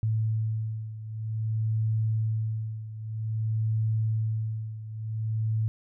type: beating tone pair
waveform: sine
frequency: 110 / 110.52 Hz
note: A2 / A2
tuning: 0 / +8 cents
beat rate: 0.52 Hz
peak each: -27 / -31 dBFS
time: 0.03-5.68 s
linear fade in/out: 0 ms
effects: none